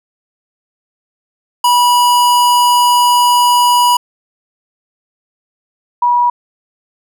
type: tone pair in turn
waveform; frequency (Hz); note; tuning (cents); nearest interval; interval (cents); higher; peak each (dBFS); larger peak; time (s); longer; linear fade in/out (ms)
square / sine; 975 / 968.3; B5 / B5; -23 / -34; unison; 11; first; -8; neither; 1.64-3.97 / 6.02-6.3; first; 5
effects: none